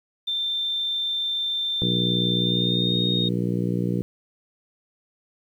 sine tone with pitch glide, 3573 to 3718 Hz, A7 to A#7, +26 to -5 cents, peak -23 dBFS, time 0.27-3.29 s, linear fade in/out 10 ms, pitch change +69 cents, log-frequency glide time 2.37-2.98 s
harmonic tone, 59.9 Hz, A#1, 48 cents sharp, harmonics 2 / 3 / 4 / 5 / 6 / 7 / 8, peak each -27 / -25 / -32 / -31 / -32 / -36 / -35 dBFS, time 1.82-4.02 s, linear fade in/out 0 ms
effects 9-bit

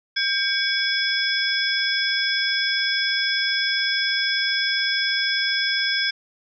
sine tone cluster, 1590 / 2258 / 3387 / 5060 / 5320 Hz, G6 / C#7 / G#7 / D#8 / E8, +24 / +31 / +33 / +28 / +15 cents, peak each -24 / -28 / -26 / -26 / -29 dBFS, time 0.16-6.11 s, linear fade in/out 10 ms, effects none

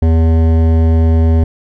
sine tone with hard clipping, 81.4 Hz, E2, 21 cents flat, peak -9 dBFS, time 0.02-1.44 s, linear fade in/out 5 ms, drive 14 dB, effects none

